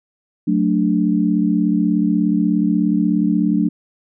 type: chord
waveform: sine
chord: D major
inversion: first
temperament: just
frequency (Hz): 183.54 / 220.2 / 293.7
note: F#3 / A3 / D4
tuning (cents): -14 / +2 / 0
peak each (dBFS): -18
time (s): 0.47-3.69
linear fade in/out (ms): 10
effects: none